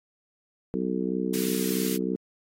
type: harmonic tone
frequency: 63.1 Hz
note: B1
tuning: 38 cents sharp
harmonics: 3 / 4 / 5 / 6 / 7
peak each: -30 / -31 / -32 / -33 / -33 dBFS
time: 0.74-2.16 s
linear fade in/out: 0 ms
type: high-pass noise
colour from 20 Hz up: white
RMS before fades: -34 dBFS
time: 1.33-1.97 s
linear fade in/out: 10 ms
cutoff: 1700 Hz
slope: 12 dB/octave
effects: AAC 48 kbps